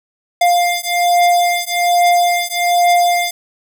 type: beating tone pair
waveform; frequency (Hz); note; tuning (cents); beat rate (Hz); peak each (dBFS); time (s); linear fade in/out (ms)
square; 701 / 702.2; F5 / F5; +6 / +9; 1.2; -15; 0.41-3.31; 5
effects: none